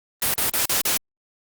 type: noise bursts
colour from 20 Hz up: white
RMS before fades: -21 dBFS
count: 5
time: 0.22-0.972 s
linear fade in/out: 2 ms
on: 120 ms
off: 38 ms
effects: Opus 32 kbps